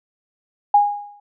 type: tone with exponential decay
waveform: sine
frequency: 821 Hz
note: G#5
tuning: 20 cents flat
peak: -7 dBFS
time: 0.74-1.2 s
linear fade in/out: 5 ms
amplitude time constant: 99 ms
effects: none